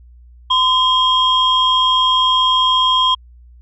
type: tone pair together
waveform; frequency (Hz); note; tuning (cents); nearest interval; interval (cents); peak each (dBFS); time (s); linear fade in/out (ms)
sine; 1024 / 3243; C6 / G#7; -38 / -42; octave + minor sixth; 1996; -13; 0.5-3.15; 10
effects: tanh soft clip ceiling -4 dBFS + added 60 Hz sine -40 dBFS peak until 3.61 s